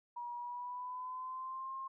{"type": "tone with pitch glide", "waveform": "sine", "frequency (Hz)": [960, 1065.2], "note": ["B5", "C6"], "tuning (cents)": [-49, 31], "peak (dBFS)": -40, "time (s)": [0.16, 1.88], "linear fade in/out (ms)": 10, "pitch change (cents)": 180, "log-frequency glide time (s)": [0.35, 1.75], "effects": []}